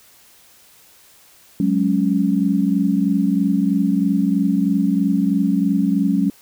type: chord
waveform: sine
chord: F# suspended second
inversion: none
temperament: just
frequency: 185 / 208.1 / 277.5 Hz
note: F#3 / G#3 / C#4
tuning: 0 / +4 / +2 cents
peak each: -19 dBFS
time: 1.6-6.3 s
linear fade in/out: 2 ms
effects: white hiss -50 dBFS RMS until 6.41 s